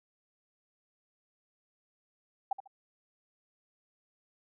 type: tone with echo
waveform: sine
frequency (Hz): 784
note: G5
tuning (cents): 0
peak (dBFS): -26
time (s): 2.51-2.53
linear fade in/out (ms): 5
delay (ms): 73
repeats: 2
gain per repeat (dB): -12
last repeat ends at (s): 2.676
effects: none